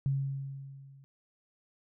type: tone with level ramp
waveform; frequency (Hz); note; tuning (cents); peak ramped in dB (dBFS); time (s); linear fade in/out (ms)
sine; 137; C#3; -20; -25 to -53; 0.06-1.04; 0
effects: none